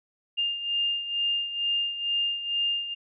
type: beating tone pair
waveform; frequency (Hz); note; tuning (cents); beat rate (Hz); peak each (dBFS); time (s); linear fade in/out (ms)
sine; 2809 / 2811.2; F7 / F7; +9 / +11; 2.2; -26 / -32; 0.37-2.95; 20
effects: none